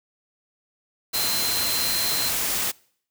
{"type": "tone in noise", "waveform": "sine", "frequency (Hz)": 4112, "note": "C8", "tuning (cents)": -31, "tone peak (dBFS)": -27, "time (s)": [1.13, 2.3], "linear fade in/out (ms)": 20, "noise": "white", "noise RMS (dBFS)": -25, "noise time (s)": [1.13, 2.72], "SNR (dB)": -5, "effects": ["noise-tail reverb RT60 0.6 s tail -25 dB re dry"]}